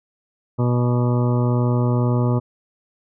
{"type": "harmonic tone with a mistuned harmonic", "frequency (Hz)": 122.1, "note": "B2", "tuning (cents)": -19, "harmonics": [1, 2, 3, 4, 5, 7, 8, 9, 10], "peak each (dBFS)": [-17, -23, -27, -29, -31, -34, -35, -36, -37], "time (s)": [0.58, 2.4], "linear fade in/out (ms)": 20, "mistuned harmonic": 9, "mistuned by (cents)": 29, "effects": []}